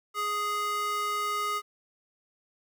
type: tone with high-pass filter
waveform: square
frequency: 415.3 Hz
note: G#4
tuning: in tune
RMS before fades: -30 dBFS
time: 0.14-1.62 s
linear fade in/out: 50 ms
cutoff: 980 Hz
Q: 4.6
effects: 11-bit